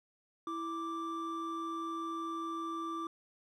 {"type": "tone pair together", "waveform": "triangle", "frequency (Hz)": [329.6, 1174.7], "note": ["E4", "D6"], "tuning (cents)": [0, 0], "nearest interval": "octave + minor seventh", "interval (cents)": 2200, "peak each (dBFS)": [-38, -36], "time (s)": [0.47, 3.07], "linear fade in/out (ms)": 2, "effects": []}